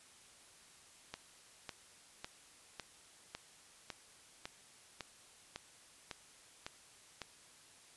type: click train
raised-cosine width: 0.2 ms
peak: -25 dBFS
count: 12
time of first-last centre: 1.14-7.217 s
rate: 1.81 Hz
effects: white hiss -61 dBFS RMS until 7.96 s + resampled to 24000 Hz